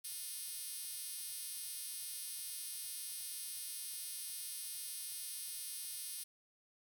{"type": "tone with high-pass filter", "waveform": "5% pulse", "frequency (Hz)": 357.8, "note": "F4", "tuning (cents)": 42, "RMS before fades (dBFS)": -45, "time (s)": [0.04, 6.24], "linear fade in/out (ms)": 10, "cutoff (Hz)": 7900, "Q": 1.1, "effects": []}